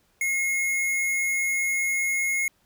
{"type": "tone with sample-and-hold", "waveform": "sine", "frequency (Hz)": 2155, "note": "C#7", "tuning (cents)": -49, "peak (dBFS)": -22, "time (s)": [0.21, 2.48], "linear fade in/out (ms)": 2, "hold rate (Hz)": 8820, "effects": ["pink hiss -66 dBFS RMS until 2.65 s"]}